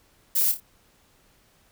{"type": "noise with echo", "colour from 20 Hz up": "violet", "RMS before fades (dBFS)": -22, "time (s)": [0.35, 0.52], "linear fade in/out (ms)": 10, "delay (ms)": 28, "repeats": 3, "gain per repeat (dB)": -8, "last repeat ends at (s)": 0.604, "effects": ["pink hiss -61 dBFS RMS until 1.71 s"]}